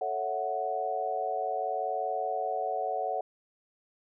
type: chord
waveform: sine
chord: F# minor seventh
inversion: first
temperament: equal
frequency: 440 / 554.4 / 659.3 / 740 Hz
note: A4 / C#5 / E5 / F#5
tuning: 0 / 0 / 0 / 0 cents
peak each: -37 / -36 / -36 / -31 dBFS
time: 0.01-3.21 s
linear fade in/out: 5 ms
effects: none